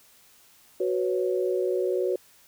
sine chord, F# suspended fourth, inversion none, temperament equal, 370 / 493.9 / 554.4 Hz, F#4 / B4 / C#5, 0 / 0 / 0 cents, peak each -25 / -29 / -30 dBFS, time 0.8-2.16 s, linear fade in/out 5 ms, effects white hiss -57 dBFS RMS until 2.47 s

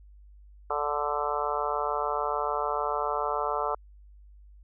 harmonic tone, 146.83 Hz, D3, in tune, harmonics 3 / 4 / 5 / 6 / 7 / 8 / 9, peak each -34 / -34 / -34 / -34 / -34 / -34 / -34 dBFS, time 0.7-3.75 s, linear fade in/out 5 ms, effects added 50 Hz sine -49 dBFS peak until 4.63 s

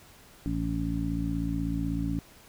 harmonic tone, 56.2 Hz, A1, 37 cents sharp, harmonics 1 / 2 / 3 / 4 / 5, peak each -33 / -36 / -33 / -39 / -31 dBFS, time 0.46-2.19 s, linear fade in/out 0 ms, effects pink hiss -54 dBFS RMS until 2.48 s

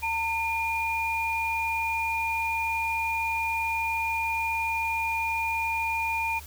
sine tone pair together, 906.5 / 2420 Hz, A#5 / D#7, -49 / -49 cents, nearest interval octave + perfect fourth, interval 1700 cents, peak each -28 dBFS, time 0.02-6.4 s, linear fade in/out 20 ms, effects added 74 Hz sine -43 dBFS peak until 6.46 s + white hiss -47 dBFS RMS until 6.46 s

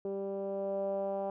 10% pulse tone with low-pass filter sweep, 196.4 Hz, G3, 4 cents sharp, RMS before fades -35 dBFS, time 0.05-1.3 s, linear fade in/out 2 ms, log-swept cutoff 450 to 690 Hz, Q 4.7, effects none

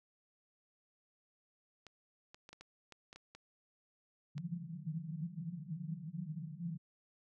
clicks, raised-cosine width 0.2 ms, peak -35 dBFS, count 10, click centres 1.867 / 2.345 / 2.491 / 2.53 / 2.61 / 2.923 / 3.129 / 3.16 / 3.35 / 4.38 s
pink band-pass noise, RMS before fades -43 dBFS, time 4.35-6.78 s, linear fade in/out 10 ms, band 150 to 180 Hz, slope 96 dB/octave
effects none

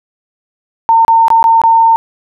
sine tone with dropouts, 909 Hz, A#5, 44 cents flat, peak -4 dBFS, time 0.89-1.96 s, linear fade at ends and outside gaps 0 ms, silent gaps 1.049-1.081 / 1.282-1.303 / 1.428-1.441 / 1.616-1.637 s, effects none

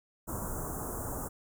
pink band-stop noise, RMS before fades -37 dBFS, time 0.27-1.29 s, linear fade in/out 20 ms, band 1400 to 6900 Hz, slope 48 dB/octave, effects none

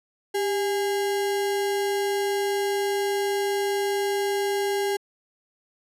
sine tone with sample-and-hold, 397.1 Hz, G4, 22 cents sharp, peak -22 dBFS, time 0.34-4.97 s, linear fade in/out 10 ms, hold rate 1225 Hz, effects resampled to 32000 Hz

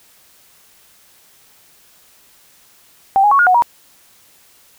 sine tone with pitch steps, 781 / 829 / 1111 / 1431 / 734 / 953 Hz, G5 / G#5 / C#6 / F6 / F#5 / A#5, -7 / -3 / +4 / +42 / -14 / +38 cents, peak -8 dBFS, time 3.16-3.622 s, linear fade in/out 0 ms, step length 77 ms, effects white hiss -50 dBFS RMS until 4.78 s

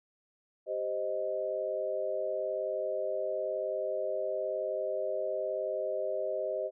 sine chord, C minor, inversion second, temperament equal, 392 / 523.3 / 622.3 Hz, G4 / C5 / Eb5, 0 / 0 / 0 cents, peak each -38 / -35 / -33 dBFS, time 0.66-6.71 s, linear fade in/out 50 ms, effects none

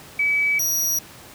sine / sawtooth tone pair in turn, 2288 / 5765 Hz, D7 / F#8, -46 / -46 cents, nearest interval octave + major third, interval 1600 cents, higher second, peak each -17 dBFS, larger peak neither, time 0.19-0.59 / 0.59-0.99 s, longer neither, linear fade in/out 5 ms, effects pink hiss -43 dBFS RMS until 1.34 s + high-pass 80 Hz 12 dB/octave

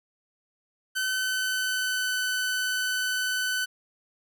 sawtooth tone with pitch glide, 1524 to 1506.5 Hz, G6 to F#6, -49 to +31 cents, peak -22 dBFS, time 0.95-3.66 s, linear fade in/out 20 ms, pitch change -20 cents, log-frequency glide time 1.08-2.16 s, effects none

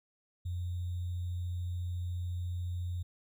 sine tone with sample-and-hold, 88.6 Hz, F2, 25 cents sharp, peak -33 dBFS, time 0.45-3.03 s, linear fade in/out 10 ms, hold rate 3675 Hz, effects none

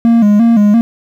triangle tone with vibrato, 219 Hz, A3, 8 cents flat, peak -3 dBFS, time 0.05-0.81 s, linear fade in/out 0 ms, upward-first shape square, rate 2.9 Hz, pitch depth 99 cents each way, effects 7-bit

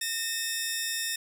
10% pulse tone pair together, 1830 / 2588 Hz, A#6 / E7, -32 / -32 cents, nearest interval tritone, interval 600 cents, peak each -21 / -27 dBFS, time 0.01-1.16 s, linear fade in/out 5 ms, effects none

